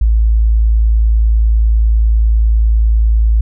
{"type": "tone", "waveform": "sine", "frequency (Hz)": 55, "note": "A1", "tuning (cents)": 0, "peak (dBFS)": -7, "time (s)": [0.01, 3.41], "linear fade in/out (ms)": 5, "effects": []}